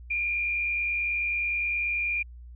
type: tone with frequency modulation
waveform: sine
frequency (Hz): 2406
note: D7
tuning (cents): +41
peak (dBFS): -25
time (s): 0.1-2.23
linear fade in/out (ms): 10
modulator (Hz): 69.4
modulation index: 0.75
effects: added 60 Hz sine -42 dBFS peak until 2.55 s